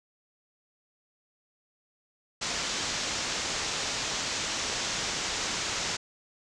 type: low-pass noise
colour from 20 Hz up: white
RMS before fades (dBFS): -32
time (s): 2.41-5.97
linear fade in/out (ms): 10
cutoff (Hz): 7200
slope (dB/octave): 48
effects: none